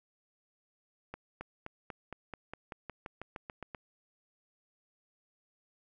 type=accelerating click train; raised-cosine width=0.5 ms; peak=-26 dBFS; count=15; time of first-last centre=1.14-3.748 s; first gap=270 ms; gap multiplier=0.94; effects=none